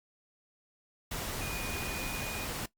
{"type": "tone in noise", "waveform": "sine", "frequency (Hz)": 2461, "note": "D#7", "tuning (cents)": -20, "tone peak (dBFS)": -39, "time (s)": [1.41, 2.45], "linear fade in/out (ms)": 5, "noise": "pink", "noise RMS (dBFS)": -37, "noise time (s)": [1.11, 2.66], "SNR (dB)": -5, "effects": ["noise-tail reverb RT60 0.1 s tail -18 dB re dry", "Opus 48 kbps"]}